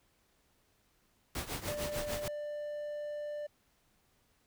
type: noise with tremolo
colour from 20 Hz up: pink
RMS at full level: -36 dBFS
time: 1.35-2.28 s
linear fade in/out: 2 ms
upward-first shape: triangle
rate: 6.7 Hz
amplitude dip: 85%
type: tone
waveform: triangle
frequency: 592 Hz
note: D5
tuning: 14 cents sharp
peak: -35 dBFS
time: 1.67-3.47 s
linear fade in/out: 10 ms
effects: pink hiss -72 dBFS RMS until 4.46 s

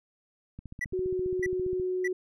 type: click train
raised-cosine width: 5 ms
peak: -29 dBFS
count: 19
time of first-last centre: 0.59-1.798 s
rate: 14.9 Hz
type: tone bursts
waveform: triangle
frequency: 1960 Hz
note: B6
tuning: 14 cents flat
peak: -27 dBFS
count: 3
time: 0.81-2.078 s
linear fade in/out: 5 ms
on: 36 ms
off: 580 ms
type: tone with pitch glide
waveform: sine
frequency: 370 to 367.9 Hz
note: F#4 to F#4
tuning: 0 to -10 cents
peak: -27 dBFS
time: 0.93-2.13 s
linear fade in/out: 5 ms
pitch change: -10 cents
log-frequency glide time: 1.11-1.21 s
effects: none

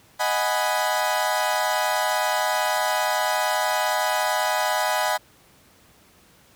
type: chord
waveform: 30% pulse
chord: G# minor seventh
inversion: second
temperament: equal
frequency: 622.3 / 740 / 830.6 / 987.8 Hz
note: D#5 / F#5 / G#5 / B5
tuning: 0 / 0 / 0 / 0 cents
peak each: -24 dBFS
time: 0.19-5.18 s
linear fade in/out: 20 ms
effects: pink hiss -55 dBFS RMS until 6.55 s + high-pass 60 Hz 12 dB/octave

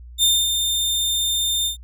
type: tone with ADSR envelope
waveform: sawtooth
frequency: 3615 Hz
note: A7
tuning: 46 cents sharp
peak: -10 dBFS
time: 0.18-1.77 s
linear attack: 51 ms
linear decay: 240 ms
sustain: -6 dB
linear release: 110 ms
effects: added 60 Hz sine -37 dBFS peak until 1.83 s

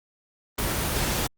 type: noise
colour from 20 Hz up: pink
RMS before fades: -26 dBFS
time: 0.58-1.27 s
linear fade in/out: 5 ms
effects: Opus 24 kbps

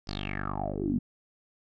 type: tone with low-pass filter sweep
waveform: 10% pulse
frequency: 49.53 Hz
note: G1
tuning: 19 cents sharp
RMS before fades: -32 dBFS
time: 0.07-0.99 s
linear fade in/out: 10 ms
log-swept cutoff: 5200 to 210 Hz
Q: 9.1
effects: none

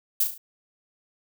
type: noise with echo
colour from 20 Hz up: violet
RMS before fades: -21 dBFS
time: 0.2-0.24 s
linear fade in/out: 5 ms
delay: 35 ms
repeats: 4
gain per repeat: -6 dB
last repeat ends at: 0.38 s
effects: none

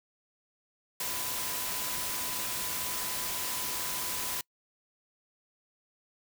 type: tone in noise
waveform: sine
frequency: 1002 Hz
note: B5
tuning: 25 cents sharp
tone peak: -45 dBFS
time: 1-4.41 s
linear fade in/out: 2 ms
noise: white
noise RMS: -34 dBFS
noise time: 1-4.41 s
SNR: -14 dB
effects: noise-tail reverb RT60 0.1 s tail -26 dB re dry

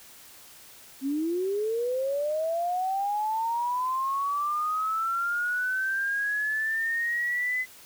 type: linear sweep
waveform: sine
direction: up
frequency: 261.6 to 2030 Hz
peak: -25 dBFS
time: 1.01-7.66 s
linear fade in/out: 50 ms
effects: white hiss -50 dBFS RMS until 7.85 s

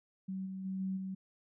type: tone with level steps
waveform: sine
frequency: 190 Hz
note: F#3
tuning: 46 cents sharp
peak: -36 / -39 / -35 / -33 / -37 dBFS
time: 0.28-1.15 s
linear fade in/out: 10 ms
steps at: 0.45 / 0.64 / 0.79 / 0.96 s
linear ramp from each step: 20 ms
effects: none

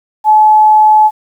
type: tone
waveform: sine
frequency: 858 Hz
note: A5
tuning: 44 cents flat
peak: -3 dBFS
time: 0.24-1.11 s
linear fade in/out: 50 ms
effects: 7-bit

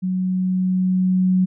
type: tone with level ramp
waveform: sine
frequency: 185 Hz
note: F#3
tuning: in tune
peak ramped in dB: -19 to -13 dBFS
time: 0.02-1.46 s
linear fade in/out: 20 ms
effects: none

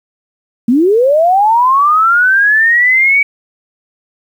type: linear sweep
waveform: sine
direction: up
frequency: 221.6 to 2284 Hz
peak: -6 dBFS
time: 0.68-3.23 s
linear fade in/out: 5 ms
effects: 7-bit

